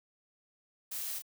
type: noise with echo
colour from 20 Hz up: blue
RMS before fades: -39 dBFS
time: 0.91-1.19 s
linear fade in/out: 10 ms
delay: 32 ms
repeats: 1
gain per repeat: -5 dB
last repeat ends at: 1.222 s
effects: none